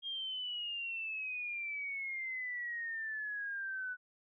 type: exponential sweep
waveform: sine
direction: down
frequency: 3245 to 1480 Hz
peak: -37 dBFS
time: 0.02-3.97 s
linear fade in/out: 50 ms
effects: none